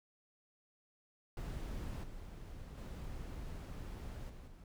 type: noise with level steps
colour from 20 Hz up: brown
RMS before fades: -42 / -49 / -45 / -51 / -55 dBFS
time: 1.37-4.64 s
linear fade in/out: 2 ms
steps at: 2.03 / 2.77 / 4.29 / 4.47 s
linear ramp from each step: 10 ms
effects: none